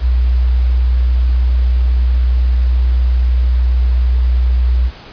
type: tone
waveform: sine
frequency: 61.5 Hz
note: B1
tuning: 7 cents flat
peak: -9 dBFS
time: 0-4.91 s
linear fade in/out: 50 ms
effects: pink hiss -36 dBFS RMS until 5.12 s + resampled to 11025 Hz